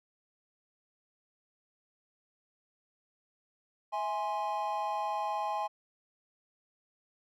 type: chord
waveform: triangle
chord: E augmented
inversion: none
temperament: equal with one note detuned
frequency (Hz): 650.9 / 830.6 / 1046.5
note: E5 / G#5 / B#5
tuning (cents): -22 / 0 / 0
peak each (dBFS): -37 / -31 / -35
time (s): 3.92-5.68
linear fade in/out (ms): 20
effects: none